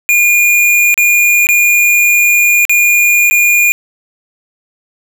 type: tone with dropouts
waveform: square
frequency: 2425 Hz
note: D#7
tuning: 45 cents flat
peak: -7 dBFS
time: 0.09-3.72 s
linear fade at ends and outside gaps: 0 ms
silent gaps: 0.942-0.977 / 1.469-1.489 / 2.652-2.695 / 3.3-3.31 s
effects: none